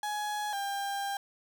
35% pulse tone pair in turn, 838 / 797.7 Hz, G#5 / G5, +15 / +30 cents, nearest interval minor second, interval 85 cents, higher first, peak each -30 / -30 dBFS, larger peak neither, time 0.03-0.53 / 0.53-1.17 s, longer second, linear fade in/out 2 ms, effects none

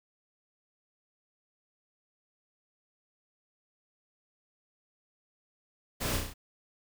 pink noise with echo, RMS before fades -33 dBFS, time 6-6.18 s, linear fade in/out 20 ms, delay 32 ms, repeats 5, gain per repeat -3 dB, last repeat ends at 6.34 s, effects none

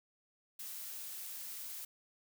blue noise, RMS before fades -45 dBFS, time 0.59-1.85 s, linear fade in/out 5 ms, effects none

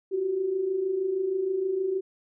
sine tone pair together, 355.2 / 381.6 Hz, F4 / G4, +29 / -47 cents, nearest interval minor second, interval 124 cents, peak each -33 / -25 dBFS, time 0.11-2.01 s, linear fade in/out 20 ms, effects none

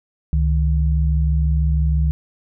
sine tone pair together, 69.2 / 155.35 Hz, C#2 / D#3, -2 / -2 cents, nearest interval octave + major second, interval 1400 cents, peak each -15 / -21 dBFS, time 0.33-2.11 s, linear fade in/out 0 ms, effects none

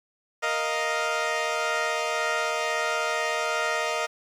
15% pulse chord, Bb suspended fourth, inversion none, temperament equal, 466.2 / 622.3 / 698.5 Hz, Bb4 / Eb5 / F5, 0 / 0 / 0 cents, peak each -24 / -21 / -24 dBFS, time 0.42-4.07 s, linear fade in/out 20 ms, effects low-pass 7000 Hz 12 dB/octave + 9-bit

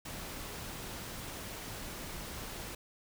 pink noise, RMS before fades -43 dBFS, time 0.05-2.75 s, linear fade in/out 5 ms, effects none

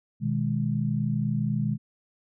sine chord, G# minor, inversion first, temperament equal, 123.47 / 155.56 / 207.7 Hz, B2 / D#3 / G#3, 0 / 0 / 0 cents, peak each -28 dBFS, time 0.2-1.78 s, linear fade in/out 50 ms, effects none

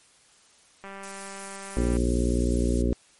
click train, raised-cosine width 0.5 ms, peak -26 dBFS, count 222, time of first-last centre 0.84-1.968 s, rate 196 Hz
violet noise, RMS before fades -36 dBFS, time 1.03-2.82 s, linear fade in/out 5 ms
harmonic tone, 59.8 Hz, A#1, 45 cents sharp, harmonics 1 / 2 / 3 / 4 / 5 / 6 / 7 / 8 / 9, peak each -24 / -32 / -34 / -28 / -31 / -31 / -33 / -43 / -36 dBFS, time 1.77-2.93 s, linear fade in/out 0 ms
effects white hiss -58 dBFS RMS until 3.19 s + MP3 48 kbps

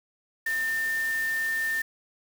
sine tone in noise, 1800 Hz, A6, 39 cents sharp, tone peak -25 dBFS, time 0.46-1.82 s, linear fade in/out 5 ms, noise white, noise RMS -40 dBFS, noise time 0.46-1.82 s, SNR +12 dB, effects none

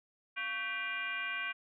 sine tone with frequency modulation, 1971 Hz, B6, 4 cents flat, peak -34 dBFS, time 0.36-1.53 s, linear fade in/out 20 ms, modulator 424 Hz, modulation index 1.8, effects none

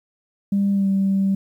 sine tone with pitch glide, 199.2 to 194.54 Hz, G3 to G3, +28 to -13 cents, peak -15 dBFS, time 0.52-1.35 s, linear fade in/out 5 ms, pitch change -41 cents, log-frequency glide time 0.72-0.88 s, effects tanh soft clip ceiling -12 dBFS + 9-bit

